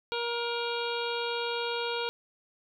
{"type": "harmonic tone", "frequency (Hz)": 472.1, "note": "A#4", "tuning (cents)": 22, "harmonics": [1, 2, 3, 5, 6, 7, 8, 9], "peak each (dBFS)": [-33, -36, -38, -40, -41, -41, -42, -43], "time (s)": [0.12, 2.09], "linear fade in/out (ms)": 0, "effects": ["11-bit"]}